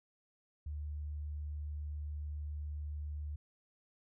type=tone; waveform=sine; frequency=74.4 Hz; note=D2; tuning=23 cents sharp; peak=-38 dBFS; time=0.66-3.36 s; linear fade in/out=5 ms; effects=none